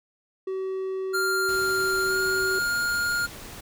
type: tone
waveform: triangle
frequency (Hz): 380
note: F#4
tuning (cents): +46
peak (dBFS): -25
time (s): 0.47-2.59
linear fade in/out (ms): 5
type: tone with pitch glide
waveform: square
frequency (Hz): 1396.9 to 1414.8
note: F6 to F6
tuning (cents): 0 to +22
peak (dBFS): -24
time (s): 1.13-3.27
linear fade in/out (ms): 20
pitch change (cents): +22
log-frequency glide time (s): 2.07-2.13
type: noise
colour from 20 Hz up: pink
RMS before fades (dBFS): -41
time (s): 1.48-3.61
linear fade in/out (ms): 10
effects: none